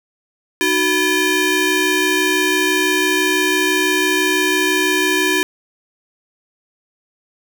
20% pulse ring-modulated tone, 678 Hz, E5, 49 cents sharp, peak -6 dBFS, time 0.61-5.43 s, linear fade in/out 0 ms, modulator 1050 Hz, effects none

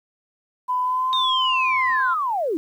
sine tone with pitch glide, 1002 to 1033.7 Hz, B5 to C6, +25 to -21 cents, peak -19 dBFS, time 0.68-2.15 s, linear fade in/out 20 ms, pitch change +54 cents, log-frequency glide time 0.83-1.11 s
sine linear sweep, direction down, 3728 to 291.3 Hz, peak -20 dBFS, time 1.13-2.57 s, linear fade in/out 0 ms
effects tanh soft clip ceiling -9 dBFS + 9-bit

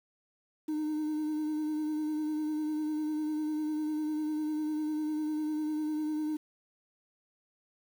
sine tone with vibrato, 306.3 Hz, D#4, 27 cents flat, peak -27 dBFS, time 0.68-6.37 s, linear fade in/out 10 ms, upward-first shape sine, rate 10 Hz, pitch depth 24 cents each way, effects tanh soft clip ceiling -29 dBFS + 9-bit

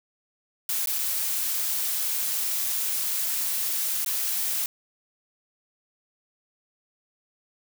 blue noise with dropouts, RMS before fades -27 dBFS, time 0.69-4.66 s, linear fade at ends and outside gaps 1 ms, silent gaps 0.859-0.872 / 0.986-0.989 / 4.047-4.061 s, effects none

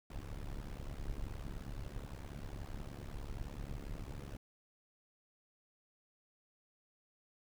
brown noise with amplitude modulation, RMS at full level -40 dBFS, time 0.1-4.37 s, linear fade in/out 5 ms, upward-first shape sine, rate 70.4 Hz, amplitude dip 90%, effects none

